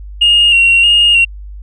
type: tone with vibrato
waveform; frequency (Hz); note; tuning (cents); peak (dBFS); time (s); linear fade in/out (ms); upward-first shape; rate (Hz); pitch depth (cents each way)
sine; 2795; F7; +1; -4; 0.21-1.25; 10; square; 1.6; 31
effects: tanh soft clip ceiling -2 dBFS + added 50 Hz sine -26 dBFS peak until 1.62 s